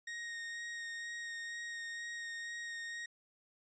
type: tone with vibrato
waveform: 40% pulse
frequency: 1864.7 Hz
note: A#6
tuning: in tune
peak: -40 dBFS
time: 0.07-3.06 s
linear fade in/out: 5 ms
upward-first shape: sine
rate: 2.1 Hz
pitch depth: 12 cents each way
effects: resampled to 16000 Hz